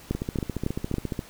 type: two click trains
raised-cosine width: 3 ms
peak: -15 / -12 dBFS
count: 16 / 4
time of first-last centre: 0.15-1.192 / 0.11-0.941 s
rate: 14.4 / 3.61 Hz
effects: pink hiss -48 dBFS RMS until 1.29 s